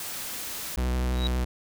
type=noise; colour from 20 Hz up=white; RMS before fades=-35 dBFS; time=0-0.76 s; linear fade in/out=2 ms
type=tone with vibrato; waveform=45% pulse; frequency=62.4 Hz; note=B1; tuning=19 cents sharp; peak=-24 dBFS; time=0.77-1.45 s; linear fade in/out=10 ms; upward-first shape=sine; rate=12 Hz; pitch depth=23 cents each way
type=tone with exponential growth; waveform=sine; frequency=3840 Hz; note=B7; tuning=49 cents flat; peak=-25 dBFS; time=1.09-1.27 s; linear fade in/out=0 ms; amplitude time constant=39 ms
effects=none